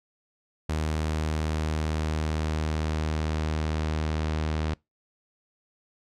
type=tone with low-pass filter sweep; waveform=sawtooth; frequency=77.78 Hz; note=D#2; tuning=in tune; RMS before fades=-28 dBFS; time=0.69-4.74 s; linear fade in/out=5 ms; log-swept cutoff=9000 to 5100 Hz; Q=0.81; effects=noise-tail reverb RT60 0.2 s tail -25 dB re dry